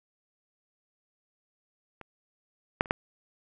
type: clicks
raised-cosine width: 0.5 ms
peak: -28 / -6 / -29 / -8 dBFS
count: 4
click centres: 2.013 / 2.809 / 2.858 / 2.909 s
effects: none